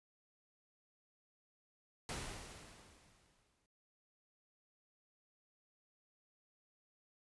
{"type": "noise with exponential decay", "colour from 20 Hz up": "pink", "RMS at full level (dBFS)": -42, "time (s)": [2.09, 3.66], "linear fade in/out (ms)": 1, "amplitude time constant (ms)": 340, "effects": ["noise-tail reverb RT60 0.1 s tail -19 dB re dry", "resampled to 24000 Hz"]}